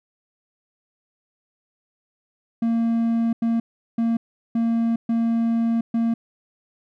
triangle tone bursts at uneven times, 230 Hz, A#3, 23 cents flat, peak -16 dBFS, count 6, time 2.62-3.33 / 3.42-3.6 / 3.98-4.17 / 4.55-4.96 / 5.09-5.81 / 5.94-6.14 s, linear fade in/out 5 ms, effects none

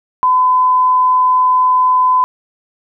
sine tone, 1012 Hz, B5, 42 cents sharp, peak -8 dBFS, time 0.23-2.24 s, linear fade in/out 0 ms, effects none

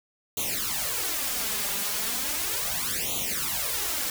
white noise with flanger, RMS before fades -29 dBFS, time 0.37-4.1 s, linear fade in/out 2 ms, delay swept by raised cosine 0.29 to 4.99 ms, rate 0.36 Hz, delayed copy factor +0.95, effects none

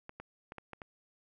clicks, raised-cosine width 0.5 ms, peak -29 dBFS, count 6, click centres 0.094 / 0.2 / 0.521 / 0.583 / 0.733 / 0.818 s, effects none

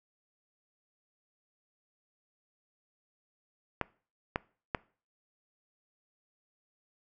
clicks, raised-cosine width 0.5 ms, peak -14 dBFS, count 3, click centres 3.813 / 4.359 / 4.748 s, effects noise-tail reverb RT60 0.4 s tail -22 dB re dry

